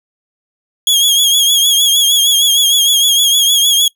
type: tone with vibrato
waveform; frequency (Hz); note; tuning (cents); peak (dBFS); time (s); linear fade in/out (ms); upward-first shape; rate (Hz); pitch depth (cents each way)
sawtooth; 3304; G#7; -10; -5; 0.87-3.88; 2; triangle; 6.5; 69
effects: noise-tail reverb RT60 0.1 s tail -23 dB re dry